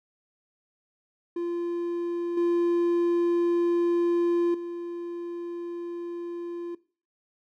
triangle tone with level steps, 344.9 Hz, F4, 22 cents flat, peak -25 / -19 / -30 dBFS, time 1.36-6.75 s, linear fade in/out 5 ms, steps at 2.37 / 4.54 s, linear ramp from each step 5 ms, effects noise-tail reverb RT60 0.4 s tail -19 dB re dry

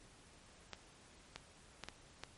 clicks, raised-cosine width 0.2 ms, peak -26 dBFS, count 5, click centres 0.733 / 1.36 / 1.837 / 1.886 / 2.236 s, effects pink hiss -62 dBFS RMS until 2.37 s + MP3 48 kbps

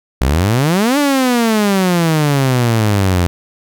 sawtooth exponential two-way sweep, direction up then down, 59.2 to 295 to 85.3 Hz, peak -7 dBFS, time 0.21-3.27 s, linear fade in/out 0 ms, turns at 0.98 s, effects none

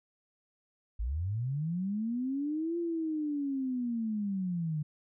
sine linear two-way sweep, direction up then down, 49 to 345 to 147.4 Hz, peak -30 dBFS, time 0.99-4.83 s, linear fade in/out 10 ms, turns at 2.78 s, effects none

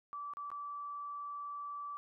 sine tone with dropouts, 1158 Hz, D6, 25 cents flat, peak -40 dBFS, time 0.13-1.97 s, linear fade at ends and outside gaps 0 ms, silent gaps 0.336-0.37 / 0.503-0.516 s, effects none

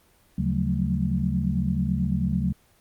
sine tone cluster, 75.6 / 139.2 / 177.6 / 186.7 / 220.5 Hz, D#2 / C#3 / F3 / F#3 / A3, -49 / +8 / +29 / +16 / +4 cents, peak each -29 / -28 / -30 / -26 / -30 dBFS, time 0.38-2.53 s, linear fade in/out 5 ms, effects pink hiss -60 dBFS RMS until 2.8 s + Opus 24 kbps

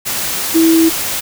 sine tone in noise, 326.5 Hz, E4, 17 cents flat, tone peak -7 dBFS, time 0.54-0.9 s, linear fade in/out 20 ms, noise white, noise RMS -19 dBFS, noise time 0.05-1.21 s, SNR +9 dB, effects none

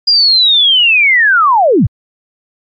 sine linear sweep, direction down, 4897 to 69.3 Hz, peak -5 dBFS, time 0.07-1.87 s, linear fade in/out 10 ms, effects MP3 48 kbps

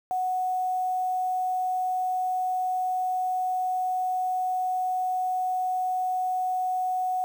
sine tone with quantisation, 739 Hz, F#5, 2 cents flat, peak -24 dBFS, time 0.11-7.24 s, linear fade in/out 0 ms, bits 8, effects none

